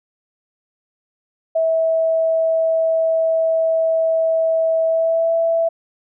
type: tone with pitch glide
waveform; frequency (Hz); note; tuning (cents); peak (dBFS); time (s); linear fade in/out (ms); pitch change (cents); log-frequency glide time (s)
sine; 650 to 662.1; E5 to E5; -24 to +7; -14; 1.55-5.69; 10; +31; 4.85-5.33
effects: none